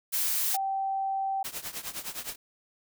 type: noise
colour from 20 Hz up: blue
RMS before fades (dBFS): -28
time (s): 0.12-0.57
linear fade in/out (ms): 20
type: tone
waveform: sine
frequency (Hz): 777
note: G5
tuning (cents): -16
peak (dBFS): -27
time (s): 0.54-1.43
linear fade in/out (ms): 5
type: noise with tremolo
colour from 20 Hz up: white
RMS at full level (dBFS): -34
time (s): 1.44-2.36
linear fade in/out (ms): 10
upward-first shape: triangle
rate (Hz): 9.7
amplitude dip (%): 90
effects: none